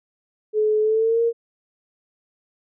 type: tone with pitch glide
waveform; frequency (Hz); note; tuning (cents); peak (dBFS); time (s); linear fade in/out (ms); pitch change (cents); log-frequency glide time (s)
sine; 428.4 to 464.5; A4 to A#4; -46 to -6; -16; 0.53-1.33; 50; +140; 0.81-1.22
effects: none